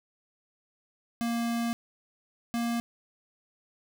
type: tone pair in turn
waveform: square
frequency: 233.7 / 234.6 Hz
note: A#3 / A#3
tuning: +5 / +11 cents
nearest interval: unison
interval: 6 cents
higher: second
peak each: -28 dBFS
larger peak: neither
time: 1.21-1.73 / 2.54-2.8 s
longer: first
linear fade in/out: 0 ms
effects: none